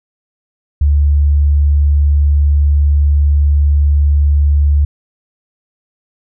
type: tone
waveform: sine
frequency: 72.5 Hz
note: D2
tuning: 22 cents flat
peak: -7 dBFS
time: 0.81-4.85 s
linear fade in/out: 5 ms
effects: none